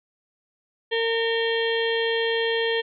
harmonic tone with a mistuned harmonic, 457.3 Hz, A#4, 33 cents flat, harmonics 1 / 2 / 4 / 5 / 6 / 7 / 8 / 9, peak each -23 / -34 / -28 / -38 / -37 / -29 / -40 / -42 dBFS, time 0.91-2.82 s, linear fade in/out 20 ms, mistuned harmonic 8, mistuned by -79 cents, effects none

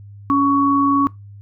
sine tone pair together, 279.8 / 1119 Hz, C#4 / C#6, +16 / +16 cents, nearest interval 2 octaves, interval 2400 cents, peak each -15 dBFS, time 0.3-1.07 s, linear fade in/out 0 ms, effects noise-tail reverb RT60 0.2 s tail -21 dB re dry + added 101 Hz sine -36 dBFS peak until 1.41 s

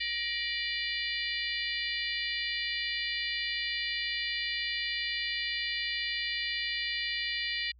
harmonic tone with a mistuned harmonic, 587.3 Hz, D5, in tune, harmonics 3 / 4 / 5 / 6 / 7 / 8, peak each -36 / -37 / -38 / -39 / -39 / -40 dBFS, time 0-7.72 s, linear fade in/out 10 ms, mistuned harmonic 3, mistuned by +120 cents, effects added 60 Hz sine -55 dBFS peak until 7.79 s

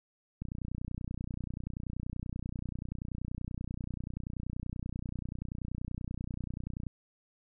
click train, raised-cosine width 5 ms, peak -25 dBFS, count 197, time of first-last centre 0.42-6.867 s, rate 30.4 Hz, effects none

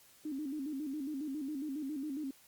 sine tone with vibrato, 286.9 Hz, D4, 40 cents flat, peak -36 dBFS, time 0.25-2.31 s, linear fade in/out 5 ms, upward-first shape square, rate 7.3 Hz, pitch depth 110 cents each way, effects white hiss -62 dBFS RMS until 2.47 s + Opus 48 kbps

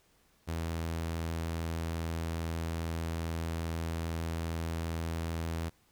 sawtooth tone, 82.41 Hz, E2, in tune, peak -29 dBFS, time 0.47-5.7 s, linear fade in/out 20 ms, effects pink hiss -68 dBFS RMS until 5.91 s

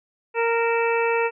harmonic tone with a mistuned harmonic, 462.8 Hz, A#4, 13 cents flat, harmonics 1 / 2 / 3 / 4 / 5 / 6, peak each -21 / -25 / -30 / -31 / -31 / -29 dBFS, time 0.34-1.31 s, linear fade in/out 50 ms, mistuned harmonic 6, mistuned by -87 cents, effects none

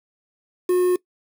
triangle tone with quantisation, 361.1 Hz, F#4, 42 cents flat, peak -13 dBFS, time 0.69-0.96 s, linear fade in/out 5 ms, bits 6, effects noise-tail reverb RT60 0.1 s tail -20 dB re dry

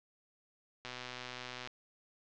click train, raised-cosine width 0.2 ms, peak -25 dBFS, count 104, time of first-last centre 0.85-1.674 s, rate 125 Hz, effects low-pass 5000 Hz 12 dB/octave

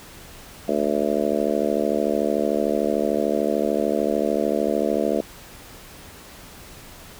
harmonic tone, 73.42 Hz, D2, in tune, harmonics 3 / 4 / 5 / 6 / 7 / 8 / 9, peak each -27 / -27 / -27 / -27 / -27 / -27 / -27 dBFS, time 0.68-5.21 s, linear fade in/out 5 ms, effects pink hiss -43 dBFS RMS until 7.19 s

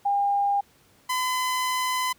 sine / sawtooth tone pair in turn, 805 / 1014.2 Hz, G5 / B5, +46 / +46 cents, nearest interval major third, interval 400 cents, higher second, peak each -20 dBFS, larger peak neither, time 0.05-0.61 / 1.09-2.13 s, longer second, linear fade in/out 10 ms, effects pink hiss -59 dBFS RMS until 2.18 s + high-pass 60 Hz 12 dB/octave

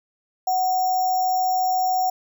sine tone with sample-and-hold, 743 Hz, F#5, 7 cents sharp, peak -18 dBFS, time 0.47-2.1 s, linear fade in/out 5 ms, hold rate 6300 Hz, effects none

